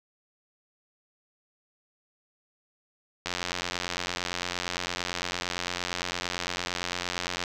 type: click train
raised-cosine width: 0.2 ms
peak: -12 dBFS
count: 372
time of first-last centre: 3.26-7.438 s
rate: 88.8 Hz
effects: none